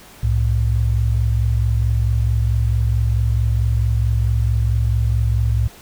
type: tone pair together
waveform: sine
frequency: 65.45 / 110 Hz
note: C2 / A2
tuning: +1 / 0 cents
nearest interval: major sixth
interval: 899 cents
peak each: -17 dBFS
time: 0.23-5.68 s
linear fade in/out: 5 ms
effects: pink hiss -43 dBFS RMS until 5.81 s